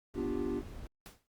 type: noise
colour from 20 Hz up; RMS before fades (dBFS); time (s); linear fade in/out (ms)
brown; -45; 0.14-0.87; 2
type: chord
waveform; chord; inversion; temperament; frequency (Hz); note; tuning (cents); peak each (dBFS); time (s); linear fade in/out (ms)
triangle; G dominant seventh; first; equal; 246.9 / 293.7 / 349.2 / 392; B3 / D4 / F4 / G4; 0 / 0 / 0 / 0; -36; 0.14-0.63; 50
type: noise with exponential decay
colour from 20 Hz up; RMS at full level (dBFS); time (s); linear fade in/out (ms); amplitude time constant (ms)
pink; -47; 1.06-1.27; 0; 45
effects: Opus 48 kbps